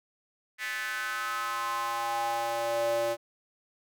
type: tone with high-pass filter sweep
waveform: square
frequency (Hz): 116.54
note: A#2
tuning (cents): 0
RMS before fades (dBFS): -31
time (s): 0.58-3.17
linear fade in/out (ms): 50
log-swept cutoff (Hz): 1900 to 500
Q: 4.6
effects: none